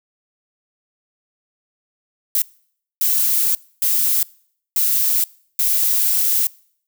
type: noise bursts at uneven times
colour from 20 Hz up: violet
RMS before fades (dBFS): -17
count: 5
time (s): 2.35-2.42 / 3.01-3.55 / 3.82-4.23 / 4.76-5.24 / 5.59-6.47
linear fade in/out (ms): 2
effects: noise-tail reverb RT60 0.6 s tail -24 dB re dry